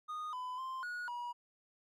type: tone with pitch steps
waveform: triangle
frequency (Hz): 1234 / 1005 / 1045 / 1454 / 964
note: D#6 / B5 / C6 / F#6 / B5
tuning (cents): -15 / +30 / -2 / -31 / -42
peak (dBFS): -37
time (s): 0.08-1.33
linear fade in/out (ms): 20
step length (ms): 250
effects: none